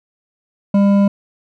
sine tone with hard clipping, 200 Hz, G3, 35 cents sharp, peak -11 dBFS, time 0.74-1.08 s, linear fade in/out 5 ms, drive 9 dB, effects none

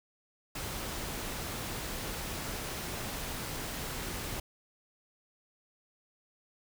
pink noise, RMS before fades -38 dBFS, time 0.55-4.4 s, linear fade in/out 5 ms, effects none

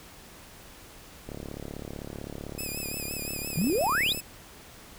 click train, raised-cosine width 2 ms, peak -24 dBFS, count 104, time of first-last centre 1.29-4.175 s, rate 35.7 Hz
5% pulse tone with vibrato, 2518 Hz, D#7, 20 cents sharp, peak -25 dBFS, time 2.58-4.21 s, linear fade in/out 10 ms, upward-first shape sine, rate 5.8 Hz, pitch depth 69 cents each way
sine exponential sweep, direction up, 146.2 to 4079 Hz, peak -23 dBFS, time 3.57-4.13 s, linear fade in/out 5 ms
effects pink hiss -49 dBFS RMS until 4.98 s

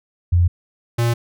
sine / square tone pair in turn, 87.31 / 117.87 Hz, F2 / A#2, 0 / +20 cents, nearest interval perfect fourth, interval 520 cents, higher second, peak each -11 / -16 dBFS, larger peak first, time 0.32-0.48 / 0.98-1.14 s, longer neither, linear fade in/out 10 ms, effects none

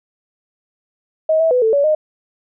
sine tone with pitch steps, 633 / 650 / 500 / 443.8 / 567 / 616 Hz, D#5 / E5 / B4 / A4 / C#5 / D#5, +30 / -24 / +21 / +15 / +39 / -17 cents, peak -11 dBFS, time 1.29-1.95 s, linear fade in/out 5 ms, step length 110 ms, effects none

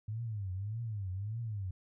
sine tone with vibrato, 103.83 Hz, G#2, in tune, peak -35 dBFS, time 0.08-1.71 s, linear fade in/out 5 ms, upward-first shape triangle, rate 1.7 Hz, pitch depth 240 cents each way, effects none

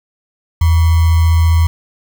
sine tone with sample-and-hold, 82.41 Hz, E2, in tune, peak -7 dBFS, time 0.61-1.67 s, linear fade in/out 5 ms, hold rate 1050 Hz, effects none

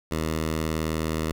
10% pulse tone, 79.3 Hz, D#2, 33 cents sharp, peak -17 dBFS, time 0.11-1.32 s, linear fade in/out 5 ms, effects none

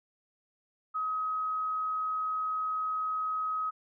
sine tone, 1268 Hz, D#6, 32 cents sharp, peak -29 dBFS, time 0.94-3.71 s, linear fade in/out 20 ms, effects none

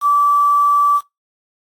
sine tone with quantisation, 1158 Hz, D6, 25 cents flat, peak -10 dBFS, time 0.01-1.01 s, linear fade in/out 50 ms, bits 6, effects noise-tail reverb RT60 0.2 s tail -23 dB re dry + AAC 64 kbps

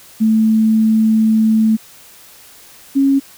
sine tone pair in turn, 220 / 274.1 Hz, A3 / C#4, 0 / -19 cents, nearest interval major third, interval 381 cents, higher second, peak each -9 dBFS, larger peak neither, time 0.2-1.77 / 2.95-3.2 s, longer first, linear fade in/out 20 ms, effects white hiss -42 dBFS RMS until 3.37 s

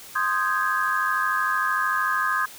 sine chord, Ab major seventh, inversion first, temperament equal with one note detuned, 1046.5 / 1239.5 / 1568 / 1661.2 Hz, C6 / Eb6 / G6 / Ab6, 0 / -7 / 0 / 0 cents, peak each -27 / -25 / -28 / -26 dBFS, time 0.15-2.46 s, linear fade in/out 10 ms, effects white hiss -43 dBFS RMS until 2.58 s

